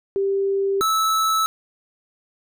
sine / square tone pair in turn, 393 / 1307.5 Hz, G4 / E6, +4 / -15 cents, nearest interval octave + major sixth, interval 2081 cents, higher second, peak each -18 dBFS, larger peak neither, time 0.16-0.81 / 0.81-1.46 s, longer neither, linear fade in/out 0 ms, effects none

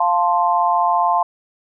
sine chord, F major, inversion none, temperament equal, 698.5 / 880 / 1046.5 Hz, F5 / A5 / C6, 0 / 0 / 0 cents, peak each -18 dBFS, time 0-1.23 s, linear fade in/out 5 ms, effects none

